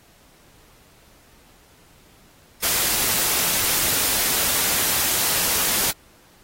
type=noise; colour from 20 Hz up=white; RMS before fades=-21 dBFS; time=2.62-5.92 s; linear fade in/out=20 ms; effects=pink hiss -54 dBFS RMS until 6.43 s + AAC 48 kbps